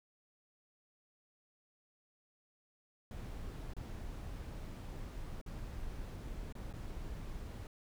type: noise with dropouts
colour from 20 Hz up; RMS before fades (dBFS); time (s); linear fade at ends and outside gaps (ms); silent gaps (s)
brown; -44; 3.11-7.67; 1; 3.735-3.766 / 5.414-5.462 / 6.525-6.552 / 6.728-6.737
effects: none